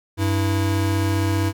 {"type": "tone pair together", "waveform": "square", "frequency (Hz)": [96.9, 325.9], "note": ["G2", "E4"], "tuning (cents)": [-20, -20], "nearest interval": "octave + major sixth", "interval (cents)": 2100, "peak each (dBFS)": [-20, -25], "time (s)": [0.17, 1.53], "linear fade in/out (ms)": 50, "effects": []}